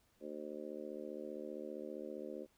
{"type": "harmonic tone", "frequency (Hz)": 75.2, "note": "D2", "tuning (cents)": 42, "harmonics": [3, 4, 5, 6, 7, 8], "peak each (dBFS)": [-51, -50, -48, -54, -48, -54], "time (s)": [0.2, 2.47], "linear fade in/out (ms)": 50, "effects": ["pink hiss -74 dBFS RMS until 2.57 s"]}